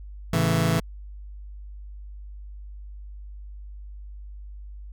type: chord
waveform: sawtooth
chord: A major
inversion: none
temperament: just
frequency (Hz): 110 / 137.5 / 165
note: A2 / C#3 / E3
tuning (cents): 0 / -14 / +2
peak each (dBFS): -21 / -22 / -18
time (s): 0.33-0.8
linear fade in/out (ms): 5
effects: added 50 Hz sine -37 dBFS peak until 4.92 s